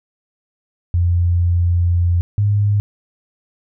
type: tone pair in turn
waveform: sine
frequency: 87.1 / 102.78 Hz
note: F2 / G#2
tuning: -4 / -18 cents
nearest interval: minor third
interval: 286 cents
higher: second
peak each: -12 dBFS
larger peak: neither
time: 0.94-2.21 / 2.38-2.8 s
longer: first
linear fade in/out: 0 ms
effects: none